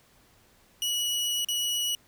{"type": "tone with dropouts", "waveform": "sawtooth", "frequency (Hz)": 2927, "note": "F#7", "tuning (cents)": -19, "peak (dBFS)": -23, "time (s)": [0.82, 1.95], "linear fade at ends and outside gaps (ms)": 1, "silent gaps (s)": [1.447, 1.486], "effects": ["pink hiss -61 dBFS RMS until 2.07 s"]}